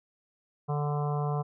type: harmonic tone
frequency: 146.83 Hz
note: D3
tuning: in tune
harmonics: 1 / 3 / 4 / 5 / 6 / 7 / 8 / 9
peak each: -28 / -36 / -44 / -36 / -48 / -39 / -45 / -48 dBFS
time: 0.68-1.43 s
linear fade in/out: 20 ms
effects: none